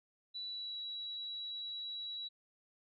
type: tone with pitch glide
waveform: sine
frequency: 3951 to 3903 Hz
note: B7 to B7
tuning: 0 to -21 cents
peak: -40 dBFS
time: 0.34-2.29 s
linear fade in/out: 20 ms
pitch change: -21 cents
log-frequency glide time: 0.46-0.79 s
effects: none